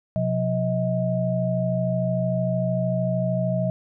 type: tone cluster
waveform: sine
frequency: 126.4 / 179.6 / 634 Hz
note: B2 / F3 / D#5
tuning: +41 / +49 / +32 cents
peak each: -25 dBFS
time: 0.16-3.7 s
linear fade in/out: 0 ms
effects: none